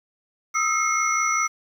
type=tone cluster; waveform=sine; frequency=1255 / 1320 / 2155 / 5900 Hz; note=D#6 / E6 / C#7 / F#8; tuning=+15 / +2 / -49 / -6 cents; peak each=-25 / -26 / -24 / -26 dBFS; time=0.54-1.48 s; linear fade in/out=20 ms; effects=8-bit